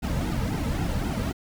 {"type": "noise with flanger", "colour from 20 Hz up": "brown", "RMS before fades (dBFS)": -27, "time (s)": [0.02, 1.33], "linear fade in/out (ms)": 20, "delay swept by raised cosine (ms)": [1.7, 2.8], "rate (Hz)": 3.8, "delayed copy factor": -0.85, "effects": []}